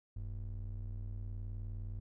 triangle ring-modulated tone, 69.1 Hz, C#2, 5 cents flat, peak -34 dBFS, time 0.16-2 s, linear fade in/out 5 ms, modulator 29.7 Hz, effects none

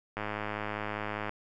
click train, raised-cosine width 0.5 ms, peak -19 dBFS, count 119, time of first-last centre 0.17-1.294 s, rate 105 Hz, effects none

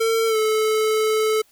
square tone with pitch glide, 451.8 to 434.6 Hz, A4 to A4, +46 to -21 cents, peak -18 dBFS, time 0-1.42 s, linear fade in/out 10 ms, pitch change -67 cents, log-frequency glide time 0.27-0.37 s, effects white hiss -58 dBFS RMS until 1.51 s

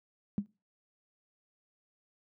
sine tone with exponential decay, 203.5 Hz, G#3, 35 cents flat, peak -23 dBFS, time 0.38-0.46 s, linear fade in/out 0 ms, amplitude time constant 17 ms, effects noise-tail reverb RT60 0.3 s tail -22 dB re dry + high-pass 100 Hz 12 dB/octave

